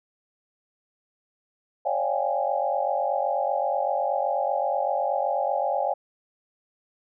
sine tone cluster, 545 / 590 / 697 / 784 / 832 Hz, C#5 / D5 / F5 / G5 / G#5, -29 / +8 / -4 / 0 / +3 cents, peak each -29 dBFS, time 1.85-5.94 s, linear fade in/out 10 ms, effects none

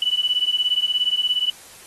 sine beating tone pair, 2960 / 2977 Hz, F#7 / F#7, 0 / +10 cents, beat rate 17 Hz, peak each -21 dBFS, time 0.02-1.5 s, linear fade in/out 2 ms, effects white hiss -44 dBFS RMS until 1.86 s + AAC 32 kbps

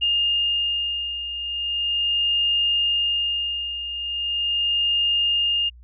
sine beating tone pair, 2825 / 2825.39 Hz, F7 / F7, +19 / +19 cents, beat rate 0.39 Hz, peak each -27 / -21 dBFS, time 0.01-5.7 s, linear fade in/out 20 ms, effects added 60 Hz sine -43 dBFS peak until 5.83 s

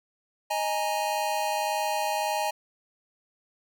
square chord, D# suspended fourth, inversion none, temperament equal, 622.3 / 830.6 / 932.3 Hz, D#5 / G#5 / A#5, 0 / 0 / 0 cents, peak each -32 / -29 / -33 dBFS, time 0.5-2.51 s, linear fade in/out 10 ms, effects none

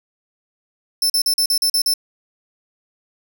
sawtooth tone bursts, 5300 Hz, E8, 9 cents sharp, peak -12 dBFS, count 8, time 1.02-1.938 s, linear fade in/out 2 ms, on 78 ms, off 42 ms, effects none

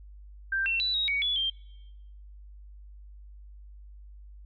sine tone with pitch steps, 1573 / 2708 / 3960 / 3794 / 2245 / 3416 / 3171 Hz, G6 / E7 / B7 / A#7 / C#7 / G#7 / G7, +6 / +46 / +4 / +30 / +21 / +48 / +19 cents, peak -25 dBFS, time 0.52-1.5 s, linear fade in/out 5 ms, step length 140 ms, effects noise-tail reverb RT60 1.0 s tail -24 dB re dry + added 50 Hz sine -45 dBFS peak until 4.45 s

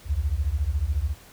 sine beating tone pair, 65.4 / 79.4 Hz, C2 / D#2, 0 / +36 cents, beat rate 14 Hz, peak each -25 dBFS, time 0.05-1.15 s, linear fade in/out 50 ms, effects pink hiss -50 dBFS RMS until 1.32 s

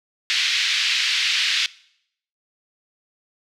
white band-pass noise, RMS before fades -21 dBFS, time 0.3-1.66 s, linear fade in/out 0 ms, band 1900 to 4400 Hz, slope 24 dB/octave, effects noise-tail reverb RT60 0.7 s tail -21 dB re dry

